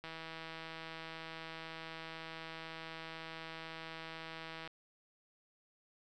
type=click train; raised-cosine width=0.3 ms; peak=-30 dBFS; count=752; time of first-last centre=0.04-4.676 s; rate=162 Hz; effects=none